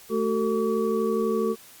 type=tone cluster; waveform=sine; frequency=219.2 / 378.2 / 450.4 / 1139 Hz; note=A3 / F#4 / A4 / C#6; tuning=-6 / +38 / +40 / +47 cents; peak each=-27 / -27 / -25 / -34 dBFS; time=0.09-1.56 s; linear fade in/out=50 ms; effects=white hiss -49 dBFS RMS until 1.8 s + Opus 48 kbps